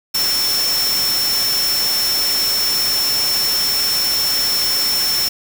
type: tone in noise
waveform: sine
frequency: 5400 Hz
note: E8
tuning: 41 cents sharp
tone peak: -16 dBFS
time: 0.14-5.29 s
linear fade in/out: 10 ms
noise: white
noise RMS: -22 dBFS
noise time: 0.14-5.29 s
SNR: +3 dB
effects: none